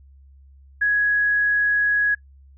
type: tone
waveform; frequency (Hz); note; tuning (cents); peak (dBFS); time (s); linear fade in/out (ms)
sine; 1669; G#6; +8; -16; 0.81-2.15; 10
effects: noise-tail reverb RT60 0.1 s tail -22 dB re dry + added 68 Hz sine -46 dBFS peak until 2.57 s